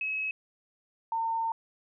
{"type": "tone pair in turn", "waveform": "sine", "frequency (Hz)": [2567, 907.6], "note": ["E7", "A#5"], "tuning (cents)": [-47, -47], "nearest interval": "octave + tritone", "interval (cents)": 1800, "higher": "first", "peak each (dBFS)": [-29, -27], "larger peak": "second", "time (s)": [[0.01, 0.31], [1.12, 1.52]], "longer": "second", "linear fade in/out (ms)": 2, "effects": []}